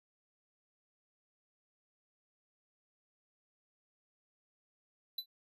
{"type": "tone with exponential decay", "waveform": "square", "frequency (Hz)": 3987, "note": "B7", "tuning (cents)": 16, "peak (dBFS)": -33, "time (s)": [5.18, 5.26], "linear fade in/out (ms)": 5, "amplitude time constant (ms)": 17, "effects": ["resampled to 32000 Hz"]}